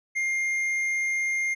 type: tone with tanh clipping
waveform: triangle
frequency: 2116 Hz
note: C7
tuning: 19 cents sharp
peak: -25 dBFS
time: 0.15-1.55 s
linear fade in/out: 20 ms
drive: 10 dB
effects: none